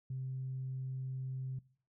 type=tone; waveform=sine; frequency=130.81 Hz; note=C3; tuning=in tune; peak=-36 dBFS; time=0.1-1.59 s; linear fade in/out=5 ms; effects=noise-tail reverb RT60 0.5 s tail -22 dB re dry + tanh soft clip ceiling -32 dBFS